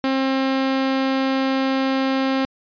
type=tone; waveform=sawtooth; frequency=266.6 Hz; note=C4; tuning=33 cents sharp; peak=-14 dBFS; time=0.04-2.45 s; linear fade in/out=0 ms; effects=resampled to 11025 Hz